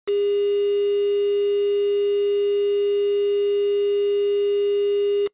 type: tone with quantisation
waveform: sine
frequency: 405.9 Hz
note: G#4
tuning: 40 cents flat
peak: -18 dBFS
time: 0.07-5.28 s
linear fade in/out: 20 ms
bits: 5
effects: noise-tail reverb RT60 0.1 s tail -24 dB re dry + resampled to 8000 Hz